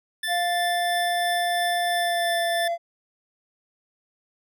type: tone with tremolo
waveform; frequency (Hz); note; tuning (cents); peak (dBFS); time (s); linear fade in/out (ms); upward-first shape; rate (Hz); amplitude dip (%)
25% pulse; 1760; A6; 0; -21; 0.23-2.68; 5; triangle; 3; 25
type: tone with pitch glide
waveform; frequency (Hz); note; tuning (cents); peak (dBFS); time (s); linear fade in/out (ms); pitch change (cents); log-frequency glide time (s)
triangle; 698.5 to 681.8; F5 to F5; 0 to -42; -21; 0.27-2.78; 50; -42; 1.89-2.38
effects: none